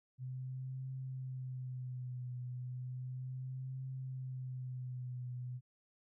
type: tone with vibrato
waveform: sine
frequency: 127.8 Hz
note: C3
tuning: 40 cents flat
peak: -40 dBFS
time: 0.18-5.61 s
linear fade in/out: 50 ms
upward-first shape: triangle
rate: 0.34 Hz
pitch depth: 51 cents each way
effects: none